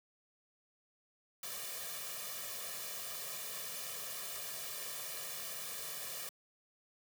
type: noise with comb filter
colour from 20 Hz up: white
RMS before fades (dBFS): -43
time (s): 1.43-6.29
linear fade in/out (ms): 2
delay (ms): 1.7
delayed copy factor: +0.9
effects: high-pass 150 Hz 12 dB/octave